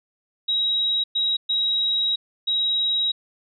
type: tone bursts at uneven times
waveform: sine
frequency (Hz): 3830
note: A#7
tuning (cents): +46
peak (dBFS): -19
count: 4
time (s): 0.48-1.04 / 1.15-1.37 / 1.49-2.16 / 2.47-3.12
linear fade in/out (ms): 10
effects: none